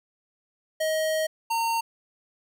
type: tone pair in turn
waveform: square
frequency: 630 / 915.9 Hz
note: D#5 / A#5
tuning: +21 / -31 cents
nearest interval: tritone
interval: 648 cents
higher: second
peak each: -24 dBFS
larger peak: neither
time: 0.8-1.27 / 1.5-1.81 s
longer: first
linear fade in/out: 10 ms
effects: none